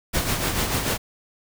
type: noise with tremolo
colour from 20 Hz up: pink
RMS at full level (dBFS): -22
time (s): 0.13-0.98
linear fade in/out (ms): 20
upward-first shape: sine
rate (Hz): 6.8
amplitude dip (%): 50
effects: none